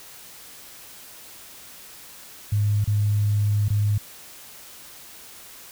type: tone with dropouts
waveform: sine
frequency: 103.83 Hz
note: G#2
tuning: in tune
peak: -18 dBFS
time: 2.52-3.98 s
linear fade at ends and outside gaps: 5 ms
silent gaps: 2.843-2.874 / 3.684-3.702 s
effects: white hiss -44 dBFS RMS until 5.71 s